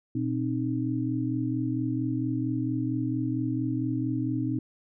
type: tone cluster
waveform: sine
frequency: 121.2 / 263.1 / 307.5 Hz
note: B2 / C4 / D#4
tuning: -32 / +10 / -20 cents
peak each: -30 dBFS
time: 0.15-4.59 s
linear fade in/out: 5 ms
effects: none